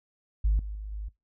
sine tone with level steps, 51.91 Hz, G#1, in tune, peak -19 / -32 / -34 / -32 dBFS, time 0.44-1.09 s, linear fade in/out 10 ms, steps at 0.59 / 0.75 / 0.92 s, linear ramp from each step 2 ms, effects noise-tail reverb RT60 0.2 s tail -22 dB re dry + tanh soft clip ceiling -17 dBFS

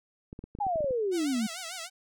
clicks, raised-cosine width 3 ms, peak -28 dBFS, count 10, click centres 0.329 / 0.391 / 0.44 / 0.551 / 0.588 / 0.667 / 0.758 / 0.806 / 0.844 / 0.908 s
sine exponential sweep, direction down, 850 to 207.7 Hz, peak -26 dBFS, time 0.6-1.47 s, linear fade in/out 10 ms
5% pulse tone with vibrato, 702 Hz, F5, 9 cents sharp, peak -25 dBFS, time 1.11-1.9 s, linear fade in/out 50 ms, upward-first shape sine, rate 6.7 Hz, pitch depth 140 cents each way
effects none

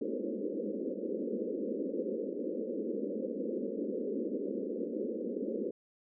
white band-pass noise, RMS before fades -36 dBFS, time 0.01-5.71 s, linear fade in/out 5 ms, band 200 to 530 Hz, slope 96 dB/octave, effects none

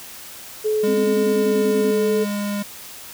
sine tone with pitch glide, 429.4 to 432.1 Hz, A4 to A4, -42 to -31 cents, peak -17 dBFS, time 0.64-2.25 s, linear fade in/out 20 ms, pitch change +11 cents, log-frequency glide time 1.8-2.14 s
square tone with vibrato, 203.6 Hz, G#3, 34 cents flat, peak -23 dBFS, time 0.83-2.63 s, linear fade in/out 10 ms, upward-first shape sine, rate 0.85 Hz, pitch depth 8 cents each way
sine tone bursts, 261.5 Hz, C4, 1 cent flat, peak -22 dBFS, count 11, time 0.87-1.916 s, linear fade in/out 10 ms, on 76 ms, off 21 ms
effects white hiss -38 dBFS RMS until 3.13 s

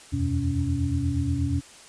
sine tone cluster, 81.8 / 90.2 / 126.3 / 281.1 Hz, E2 / F#2 / B2 / C#4, -13 / -44 / +39 / +24 cents, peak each -28 dBFS, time 0.12-1.61 s, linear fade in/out 20 ms, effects white hiss -48 dBFS RMS until 1.88 s + resampled to 22050 Hz

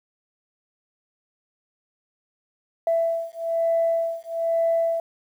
sine beating tone pair, 664 / 665.1 Hz, E5 / E5, +12 / +15 cents, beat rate 1.1 Hz, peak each -23 dBFS, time 2.87-5 s, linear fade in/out 2 ms, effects tanh soft clip ceiling -13 dBFS + 9-bit

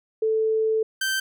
sine / sawtooth tone pair in turn, 440 / 1555.4 Hz, A4 / G6, 0 / -14 cents, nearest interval octave + minor seventh, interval 2186 cents, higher second, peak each -19 dBFS, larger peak neither, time 0.22-0.83 / 1.01-1.2 s, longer first, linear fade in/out 5 ms, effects none

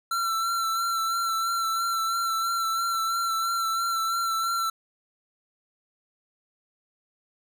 square tone with vibrato, 1349 Hz, E6, 40 cents sharp, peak -25 dBFS, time 0.11-4.7 s, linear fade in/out 5 ms, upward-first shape sine, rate 3 Hz, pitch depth 26 cents each way, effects none

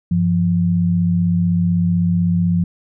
sine tone pair together, 97.1 / 173.01 Hz, G2 / F3, -16 / -16 cents, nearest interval minor seventh, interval 1000 cents, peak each -20 / -14 dBFS, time 0.11-2.64 s, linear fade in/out 5 ms, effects none

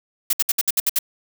blue noise bursts, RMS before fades -18 dBFS, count 8, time 0.3-0.989 s, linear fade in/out 5 ms, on 31 ms, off 63 ms, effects none

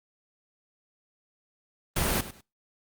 pink noise with echo, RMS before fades -26 dBFS, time 1.96-2.21 s, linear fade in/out 5 ms, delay 100 ms, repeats 2, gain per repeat -14 dB, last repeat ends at 2.41 s, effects noise-tail reverb RT60 0.3 s tail -25 dB re dry + Opus 32 kbps

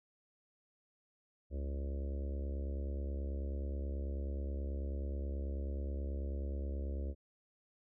harmonic tone, 69.3 Hz, C#2, in tune, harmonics 1 / 3 / 4 / 5 / 6 / 7 / 8 / 9, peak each -36 / -50 / -52 / -51 / -55 / -54 / -53 / -60 dBFS, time 1.5-7.15 s, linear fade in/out 50 ms, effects none

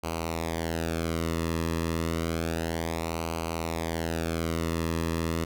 sawtooth tone with flanger, 82.41 Hz, E2, in tune, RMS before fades -30 dBFS, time 0.03-5.45 s, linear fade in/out 10 ms, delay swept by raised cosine 0.56 to 1.35 ms, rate 0.3 Hz, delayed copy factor -0.75, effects none

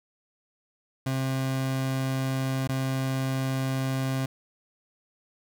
30% pulse tone with dropouts, 132.6 Hz, C3, 23 cents sharp, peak -23 dBFS, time 1.06-4.26 s, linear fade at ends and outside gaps 5 ms, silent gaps 2.675-2.69 s, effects none

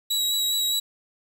sawtooth tone with vibrato, 3876 Hz, B7, 33 cents flat, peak -19 dBFS, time 0.1-0.8 s, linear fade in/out 10 ms, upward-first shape sine, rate 4.9 Hz, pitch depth 19 cents each way, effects 8-bit

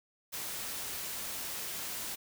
white noise, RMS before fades -39 dBFS, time 0.32-2.16 s, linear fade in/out 20 ms, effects none

